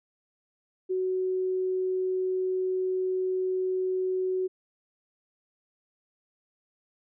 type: tone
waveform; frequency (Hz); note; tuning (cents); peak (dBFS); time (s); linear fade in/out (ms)
sine; 372.2; F#4; +10; -25; 0.89-4.48; 20
effects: none